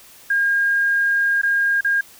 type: tone with dropouts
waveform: sine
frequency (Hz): 1618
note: G#6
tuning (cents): -46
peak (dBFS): -15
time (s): 0.3-2.01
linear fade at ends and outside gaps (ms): 5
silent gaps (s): 1.416-1.432 / 1.809-1.846
effects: white hiss -46 dBFS RMS until 2.19 s